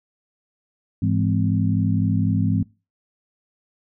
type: harmonic tone with a mistuned harmonic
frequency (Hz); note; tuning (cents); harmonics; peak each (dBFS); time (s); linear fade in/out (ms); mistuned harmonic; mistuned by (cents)
51.9; G#1; 0; 2 / 3 / 4 / 5; -21 / -23 / -24 / -25; 1.02-2.63; 5; 3; +130
effects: noise-tail reverb RT60 0.3 s tail -23 dB re dry